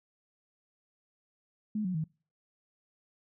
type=tone with pitch steps; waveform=sine; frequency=212.9 / 183.21 / 157.66 Hz; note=G#3 / F#3 / D#3; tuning=+43 / -17 / +23 cents; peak=-29 dBFS; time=1.75-2.041 s; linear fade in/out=5 ms; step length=97 ms; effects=noise-tail reverb RT60 0.4 s tail -26 dB re dry